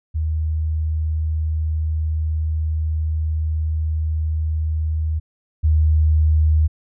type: tone pair in turn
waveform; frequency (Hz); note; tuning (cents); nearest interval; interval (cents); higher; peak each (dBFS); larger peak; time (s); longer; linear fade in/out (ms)
sine; 78.4 / 77.68; D#2 / D#2; +14 / -2; unison; 16; first; -18 / -12; second; 0.14-5.2 / 5.63-6.68; first; 20
effects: none